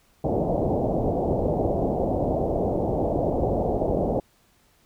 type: low-pass noise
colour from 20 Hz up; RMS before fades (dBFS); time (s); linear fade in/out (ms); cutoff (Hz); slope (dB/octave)
white; -24; 0.24-4.2; 2; 730; 48
effects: pink hiss -62 dBFS RMS until 4.85 s